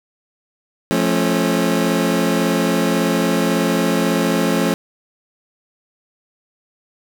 25% pulse chord, F augmented, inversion none, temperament just, 174.61 / 218.3 / 272.8 Hz, F3 / A3 / C#4, 0 / -13 / -28 cents, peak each -16 dBFS, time 0.91-4.74 s, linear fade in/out 0 ms, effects none

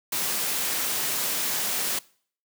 white noise, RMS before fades -27 dBFS, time 0.12-1.99 s, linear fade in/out 5 ms, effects noise-tail reverb RT60 0.5 s tail -22 dB re dry + high-pass 150 Hz 12 dB/octave

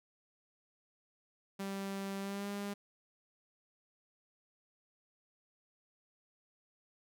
sawtooth tone with pitch glide, 196 to 201.9 Hz, G3 to G#3, 0 to -49 cents, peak -34 dBFS, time 1.59-2.74 s, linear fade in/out 10 ms, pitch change +51 cents, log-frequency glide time 2.19-2.48 s, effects none

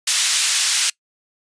white band-pass noise, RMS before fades -18 dBFS, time 0.07-0.9 s, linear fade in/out 5 ms, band 2100 to 8400 Hz, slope 12 dB/octave, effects noise-tail reverb RT60 0.1 s tail -24 dB re dry + resampled to 22050 Hz

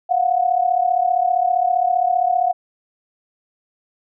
sine tone pair together, 699.8 / 735 Hz, F5 / F#5, +3 / -12 cents, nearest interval minor second, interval 85 cents, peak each -18 / -17 dBFS, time 0.09-2.53 s, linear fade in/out 20 ms, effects none

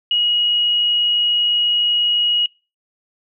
sine tone, 2897 Hz, F#7, 37 cents flat, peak -14 dBFS, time 0.11-2.46 s, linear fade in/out 2 ms, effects noise-tail reverb RT60 0.3 s tail -24 dB re dry

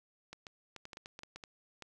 clicks, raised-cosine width 0.2 ms, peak -29 dBFS, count 12, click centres 0.33 / 0.468 / 0.763 / 0.854 / 0.932 / 0.971 / 1.059 / 1.191 / 1.234 / 1.36 / 1.438 / 1.823 s, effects none

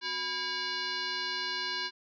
sine tone with frequency modulation, 2875 Hz, F7, 50 cents sharp, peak -31 dBFS, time 0.01-1.91 s, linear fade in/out 50 ms, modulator 627 Hz, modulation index 3.2, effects none

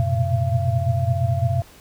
sine tone cluster, 92.1 / 115.3 / 120.8 / 129.8 / 680 Hz, F#2 / A#2 / B2 / C3 / F5, -7 / -19 / -38 / -13 / -46 cents, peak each -23 / -24 / -25 / -23 / -27 dBFS, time 0-1.62 s, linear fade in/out 0 ms, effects pink hiss -48 dBFS RMS until 1.8 s

